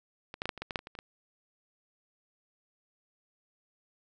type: clicks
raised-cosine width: 0.3 ms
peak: -25 / -17 / -17 / -15 / -27 / -20 / -20 / -13 / -30 / -27 / -29 / -23 dBFS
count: 12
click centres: 0.341 / 0.419 / 0.456 / 0.492 / 0.577 / 0.62 / 0.708 / 0.758 / 0.791 / 0.871 / 0.952 / 0.989 s
effects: none